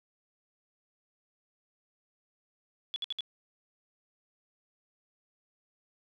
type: tone bursts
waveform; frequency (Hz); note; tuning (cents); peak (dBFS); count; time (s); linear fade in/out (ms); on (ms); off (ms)
sine; 3407; G#7; +44; -31; 4; 2.94-3.207; 0; 21; 61
effects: none